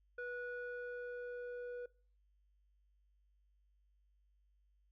square tone with low-pass filter sweep, 488.5 Hz, B4, 19 cents flat, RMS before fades -45 dBFS, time 0.18-1.86 s, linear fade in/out 5 ms, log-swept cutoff 1500 to 1000 Hz, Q 3.1, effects noise-tail reverb RT60 0.4 s tail -21 dB re dry + added 50 Hz sine -70 dBFS peak until 4.91 s

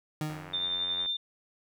30% pulse tone with exponential decay, 153.4 Hz, D#3, 24 cents flat, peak -26 dBFS, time 0.21-0.77 s, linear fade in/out 2 ms, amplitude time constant 120 ms
click train, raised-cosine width 0.5 ms, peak -29 dBFS, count 69, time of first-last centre 0.3-1.06 s, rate 89.5 Hz
sine tone with tremolo, 3597 Hz, A7, 37 cents sharp, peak -27 dBFS, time 0.53-1.17 s, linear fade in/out 10 ms, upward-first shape triangle, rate 11 Hz, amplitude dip 35%
effects none

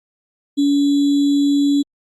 sine tone with sample-and-hold, 284.4 Hz, C#4, 45 cents sharp, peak -12 dBFS, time 0.57-1.83 s, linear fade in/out 20 ms, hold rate 3675 Hz, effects low-pass 7000 Hz 12 dB/octave + Opus 48 kbps

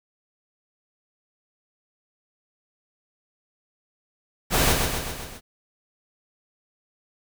pink noise with echo, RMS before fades -20 dBFS, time 4.5-4.76 s, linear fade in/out 50 ms, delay 130 ms, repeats 5, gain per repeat -4 dB, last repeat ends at 5.41 s, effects none

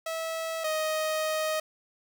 sawtooth tone pair in turn, 650 / 625.2 Hz, E5 / D#5, -24 / +8 cents, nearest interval minor second, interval 68 cents, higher first, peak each -27 / -23 dBFS, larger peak second, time 0.06-0.64 / 0.64-1.6 s, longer second, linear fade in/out 5 ms, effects 9-bit

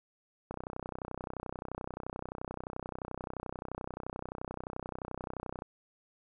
click train, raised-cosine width 1 ms, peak -24 dBFS, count 162, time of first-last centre 0.51-5.621 s, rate 31.5 Hz, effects none

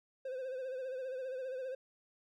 triangle tone with vibrato, 518 Hz, C5, 17 cents flat, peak -36 dBFS, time 0.25-1.75 s, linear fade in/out 5 ms, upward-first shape sine, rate 15 Hz, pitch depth 57 cents each way, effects none

